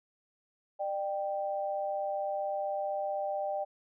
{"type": "tone pair together", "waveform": "sine", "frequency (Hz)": [599.7, 784], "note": ["D5", "G5"], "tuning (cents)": [36, 0], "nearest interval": "perfect fourth", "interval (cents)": 464, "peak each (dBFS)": [-33, -34], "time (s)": [0.79, 3.65], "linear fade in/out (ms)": 20, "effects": []}